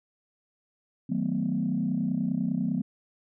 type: chord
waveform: sine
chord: B dominant seventh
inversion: first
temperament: equal with one note detuned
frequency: 155.56 / 185 / 220 / 250.2 Hz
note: D#3 / F#3 / A3 / B3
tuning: 0 / 0 / 0 / +23 cents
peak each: -33 / -29 / -30 / -29 dBFS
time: 1.09-2.82 s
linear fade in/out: 10 ms
effects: tanh soft clip ceiling -17 dBFS